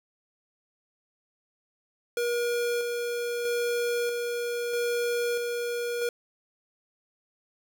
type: tone with tremolo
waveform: square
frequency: 477.8 Hz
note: A#4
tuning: 43 cents sharp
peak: -26 dBFS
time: 2.17-6.09 s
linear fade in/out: 2 ms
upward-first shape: square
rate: 0.78 Hz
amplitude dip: 30%
effects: none